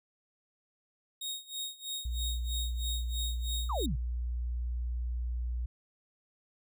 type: tone with tremolo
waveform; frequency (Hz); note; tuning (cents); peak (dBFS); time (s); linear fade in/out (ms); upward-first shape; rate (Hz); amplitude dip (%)
sawtooth; 3744; A#7; +7; -31; 1.21-3.86; 5; sine; 3.1; 90
type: tone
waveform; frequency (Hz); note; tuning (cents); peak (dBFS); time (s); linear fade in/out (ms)
sine; 60.2; B1; -44; -31; 2.05-5.66; 5
type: exponential sweep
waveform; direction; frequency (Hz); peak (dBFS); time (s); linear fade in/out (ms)
sine; down; 1318.5 to 110; -32; 3.69-3.96; 10
effects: none